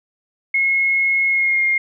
sine tone with pitch glide, 2168 to 2128 Hz, C#7 to C7, -39 to +29 cents, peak -14 dBFS, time 0.54-1.78 s, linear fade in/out 5 ms, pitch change -32 cents, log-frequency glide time 1.28-1.64 s, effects none

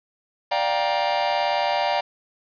45% pulse chord, G minor seventh, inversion second, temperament just, 588 / 705.6 / 784 / 940.8 Hz, D5 / F5 / G5 / Bb5, +2 / +18 / 0 / +16 cents, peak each -26 dBFS, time 0.51-2.01 s, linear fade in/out 10 ms, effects resampled to 11025 Hz + 7-bit

